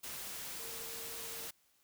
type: tone in noise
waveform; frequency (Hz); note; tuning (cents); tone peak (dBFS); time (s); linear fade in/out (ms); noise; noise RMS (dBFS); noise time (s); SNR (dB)
sine; 458.4; A#4; -29; -53; 0.59-1.48; 10; white; -44; 0.03-1.51; -12
effects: white hiss -72 dBFS RMS until 1.83 s